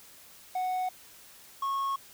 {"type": "tone pair in turn", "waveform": "triangle", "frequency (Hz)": [739, 1095.5], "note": ["F#5", "C#6"], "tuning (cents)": [-2, -21], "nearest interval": "perfect fifth", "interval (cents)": 681, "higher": "second", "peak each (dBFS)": -26, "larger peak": "neither", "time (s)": [[0.55, 0.89], [1.62, 1.96]], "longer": "neither", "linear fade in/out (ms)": 5, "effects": ["white hiss -53 dBFS RMS until 2.13 s"]}